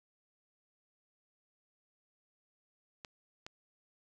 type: clicks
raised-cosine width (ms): 0.2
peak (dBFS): -27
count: 2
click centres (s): 3.048 / 3.465
effects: none